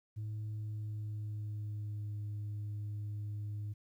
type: tone with pitch glide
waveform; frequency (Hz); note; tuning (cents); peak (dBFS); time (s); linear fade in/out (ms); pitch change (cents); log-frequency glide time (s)
sine; 107.2 to 104.21; A2 to G#2; -45 to +6; -35; 0.16-3.74; 20; -49; 0.46-2.17
effects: tanh soft clip ceiling -36 dBFS + 12-bit